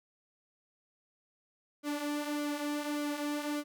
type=tone with flanger; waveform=sawtooth; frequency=293.7 Hz; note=D4; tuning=in tune; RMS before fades=-35 dBFS; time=1.83-3.64 s; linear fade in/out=50 ms; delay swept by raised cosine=1.1 to 4.9 ms; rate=1.7 Hz; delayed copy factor=-0.55; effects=none